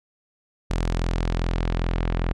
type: tone with low-pass filter sweep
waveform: sawtooth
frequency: 42.48 Hz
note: F1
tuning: 47 cents flat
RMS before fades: -24 dBFS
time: 0.7-2.33 s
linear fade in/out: 10 ms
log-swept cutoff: 7600 to 2600 Hz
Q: 0.91
effects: none